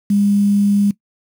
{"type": "tone with quantisation", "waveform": "sine", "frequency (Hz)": 202.5, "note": "G#3", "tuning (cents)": -43, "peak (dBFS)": -11, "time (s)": [0.1, 0.91], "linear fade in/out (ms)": 5, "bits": 6, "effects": ["noise-tail reverb RT60 0.1 s tail -19 dB re dry"]}